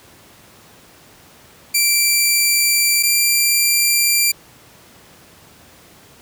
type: tone pair in turn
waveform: 10% pulse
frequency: 2349 / 2367 Hz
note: D7 / D7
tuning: 0 / +13 cents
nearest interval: unison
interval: 13 cents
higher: second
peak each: -4 dBFS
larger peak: neither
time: 1.74-3.03 / 3.03-4.32 s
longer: neither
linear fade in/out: 10 ms
effects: pink hiss -46 dBFS RMS until 6.21 s + high-pass 80 Hz 12 dB/octave